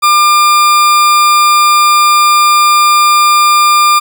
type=tone; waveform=40% pulse; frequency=1200 Hz; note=D6; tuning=37 cents sharp; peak=-4 dBFS; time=0.02-4 s; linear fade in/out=20 ms; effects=none

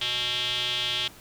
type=tone with band-pass filter; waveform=square; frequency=122.8 Hz; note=B2; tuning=9 cents flat; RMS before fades=-28 dBFS; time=0.01-1.08 s; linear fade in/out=5 ms; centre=3300 Hz; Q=6.2; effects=pink hiss -49 dBFS RMS until 1.2 s

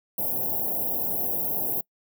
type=band-stop noise; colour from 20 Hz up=white; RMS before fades=-27 dBFS; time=0.18-1.81 s; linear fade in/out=5 ms; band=820 to 12000 Hz; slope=48 dB/octave; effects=noise-tail reverb RT60 0.1 s tail -25 dB re dry + high-pass 100 Hz 12 dB/octave

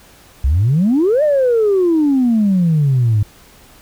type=exponential two-way sweep; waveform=sine; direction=up then down; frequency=61.2 to 620 to 101 Hz; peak=-9 dBFS; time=0.44-3.23 s; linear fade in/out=5 ms; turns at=1.23 s; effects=tanh soft clip ceiling -7 dBFS + pink hiss -45 dBFS RMS until 3.81 s

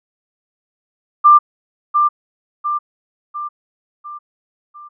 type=tone with echo; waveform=sine; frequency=1188 Hz; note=D6; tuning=20 cents sharp; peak=-4 dBFS; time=1.24-1.39 s; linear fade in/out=20 ms; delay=700 ms; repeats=5; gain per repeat=-6 dB; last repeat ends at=4.89 s; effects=none

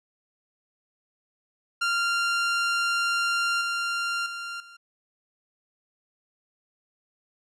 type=tone with level steps; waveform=sawtooth; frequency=1389 Hz; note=F6; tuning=10 cents flat; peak=-19 / -22 / -29 / -42 dBFS; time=1.81-4.77 s; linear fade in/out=10 ms; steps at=3.61 / 4.26 / 4.6 s; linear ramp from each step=2 ms; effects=low-pass 7000 Hz 12 dB/octave

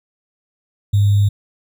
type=tone with sample-and-hold; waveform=sine; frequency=101.5 Hz; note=G#2; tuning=39 cents flat; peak=-10 dBFS; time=0.93-1.29 s; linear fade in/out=10 ms; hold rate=3675 Hz; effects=none

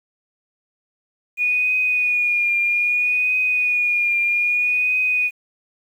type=tone with vibrato; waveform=sine; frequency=2452 Hz; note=D#7; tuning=26 cents flat; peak=-16 dBFS; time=1.37-5.31 s; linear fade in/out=50 ms; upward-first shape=triangle; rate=0.62 Hz; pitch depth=40 cents each way; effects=8-bit

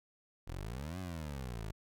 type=exponential two-way sweep; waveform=20% pulse; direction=up then down; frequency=38.94 to 95 to 50.2 Hz; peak=-35 dBFS; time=0.47-1.72 s; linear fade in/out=10 ms; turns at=0.99 s; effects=none

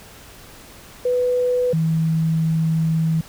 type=tone pair in turn; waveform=sine; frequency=496.1 / 161.12 Hz; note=B4 / E3; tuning=+8 / -39 cents; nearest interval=octave + perfect fifth; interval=1947 cents; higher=first; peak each=-16 dBFS; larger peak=neither; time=1.05-1.73 / 1.73-3.21 s; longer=second; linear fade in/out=5 ms; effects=pink hiss -43 dBFS RMS until 3.28 s

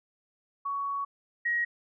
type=tone pair in turn; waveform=sine; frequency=1120 / 1893.4 Hz; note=C#6 / A#6; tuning=+18 / +26 cents; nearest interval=major sixth; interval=908 cents; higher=second; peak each=-29 / -25 dBFS; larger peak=second; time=0.65-1.05 / 1.45-1.65 s; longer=first; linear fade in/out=10 ms; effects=none

